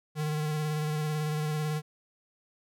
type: tone with vibrato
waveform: square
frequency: 152.5 Hz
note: D#3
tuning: 34 cents flat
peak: -29 dBFS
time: 0.15-1.82 s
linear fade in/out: 50 ms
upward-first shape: square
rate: 18 Hz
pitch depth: 20 cents each way
effects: none